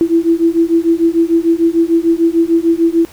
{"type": "beating tone pair", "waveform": "sine", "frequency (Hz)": [329.6, 336.3], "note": ["E4", "E4"], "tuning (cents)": [0, 35], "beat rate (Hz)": 6.7, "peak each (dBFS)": -12, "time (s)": [0.01, 3.05], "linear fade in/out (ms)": 0, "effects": ["pink hiss -40 dBFS RMS until 3.12 s"]}